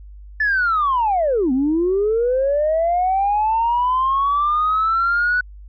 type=linear two-way sweep; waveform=sine; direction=down then up; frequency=1760 to 250 to 1488 Hz; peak=-14 dBFS; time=0.4-5.41 s; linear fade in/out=5 ms; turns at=1.52 s; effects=tanh soft clip ceiling -11 dBFS + added 50 Hz sine -36 dBFS peak until 5.68 s